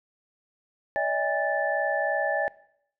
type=tone cluster; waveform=sine; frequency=576 / 639 / 811 / 1751 Hz; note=D5 / D#5 / G#5 / A6; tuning=-34 / +46 / -41 / -9 cents; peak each=-29 dBFS; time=0.96-2.48 s; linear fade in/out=0 ms; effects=noise-tail reverb RT60 0.7 s tail -20 dB re dry